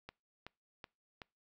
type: click train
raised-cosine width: 0.3 ms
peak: -30 dBFS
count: 4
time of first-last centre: 0.09-1.218 s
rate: 2.66 Hz
effects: noise-tail reverb RT60 0.3 s tail -26 dB re dry